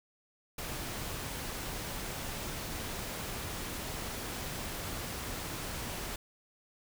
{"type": "noise", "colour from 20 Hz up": "pink", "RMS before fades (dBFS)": -39, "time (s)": [0.58, 6.16], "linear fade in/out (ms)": 5, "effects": []}